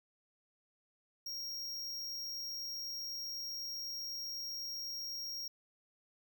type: tone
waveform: square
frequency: 5588 Hz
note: F8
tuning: in tune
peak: -40 dBFS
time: 1.26-5.48 s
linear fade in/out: 5 ms
effects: none